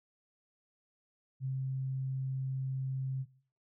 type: tone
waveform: sine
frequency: 132.5 Hz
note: C3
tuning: 22 cents sharp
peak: -32 dBFS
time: 1.4-3.26 s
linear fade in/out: 50 ms
effects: noise-tail reverb RT60 0.5 s tail -20 dB re dry